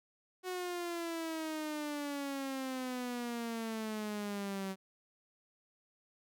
sawtooth exponential sweep, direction down, 370 to 190 Hz, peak -33 dBFS, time 0.43-4.76 s, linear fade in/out 50 ms, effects none

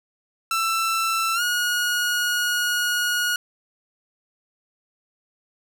sawtooth tone with pitch glide, 1334 to 1446.4 Hz, E6 to F#6, +20 to -40 cents, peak -17 dBFS, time 0.51-3.36 s, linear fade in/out 2 ms, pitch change +140 cents, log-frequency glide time 1.34-1.42 s, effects none

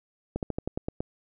slowing click train, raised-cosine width 2 ms, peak -16 dBFS, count 8, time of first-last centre 0.36-1.005 s, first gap 68 ms, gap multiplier 1.1, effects none

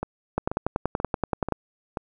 two click trains, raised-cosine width 1 ms, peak -14 / -9 dBFS, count 5 / 13, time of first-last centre 0.03-1.972 / 0.38-1.523 s, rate 2.06 / 10.5 Hz, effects none

